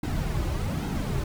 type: noise with flanger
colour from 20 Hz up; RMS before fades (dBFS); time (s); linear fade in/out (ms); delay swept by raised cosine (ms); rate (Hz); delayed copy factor
brown; -28; 0.03-1.24; 5; 1.7 to 4.4; 1.2; -0.65
effects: none